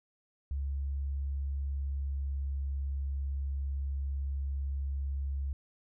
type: tone with pitch glide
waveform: sine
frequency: 69.3 to 68.9 Hz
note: C#2 to C#2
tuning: 0 to -10 cents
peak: -31 dBFS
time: 0.51-5.53 s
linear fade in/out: 0 ms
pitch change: -10 cents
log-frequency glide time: 1.74-2.4 s
effects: none